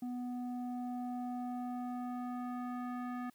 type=tone with low-pass filter sweep; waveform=square; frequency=246.9 Hz; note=B3; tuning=in tune; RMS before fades=-40 dBFS; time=0.02-3.3 s; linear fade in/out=5 ms; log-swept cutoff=520 to 1500 Hz; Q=1.9; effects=white hiss -71 dBFS RMS until 3.34 s